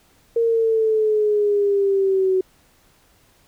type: exponential sweep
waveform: sine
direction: down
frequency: 464.7 to 372.7 Hz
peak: -15 dBFS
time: 0.36-2.41 s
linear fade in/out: 5 ms
effects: pink hiss -57 dBFS RMS until 3.47 s